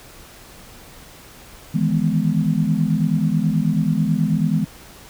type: chord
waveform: sine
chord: E major seventh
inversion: third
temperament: equal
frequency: 155.56 / 164.81 / 207.7 / 246.9 Hz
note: D#3 / E3 / G#3 / B3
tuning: 0 / 0 / 0 / 0 cents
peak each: -22 / -20 / -21 / -24 dBFS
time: 1.74-4.65 s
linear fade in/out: 10 ms
effects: pink hiss -43 dBFS RMS until 5.09 s